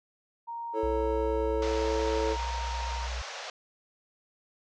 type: tone with tremolo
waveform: sine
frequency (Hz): 932.3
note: A#5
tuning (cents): 0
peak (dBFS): -33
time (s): 0.47-3.08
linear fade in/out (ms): 20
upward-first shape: triangle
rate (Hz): 0.68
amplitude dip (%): 35
type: chord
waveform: triangle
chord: A major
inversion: second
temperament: just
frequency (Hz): 330 / 440 / 550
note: E4 / A4 / C#5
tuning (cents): +2 / 0 / -14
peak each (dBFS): -33 / -27 / -31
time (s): 0.73-2.37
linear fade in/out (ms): 50
type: tone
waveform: sine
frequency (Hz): 61.6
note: B1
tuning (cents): -4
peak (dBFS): -32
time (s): 0.83-3.22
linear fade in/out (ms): 5
type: band-pass noise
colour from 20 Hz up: pink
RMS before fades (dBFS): -40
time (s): 1.62-3.5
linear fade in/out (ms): 2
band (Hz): 500 to 6500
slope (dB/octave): 48
effects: none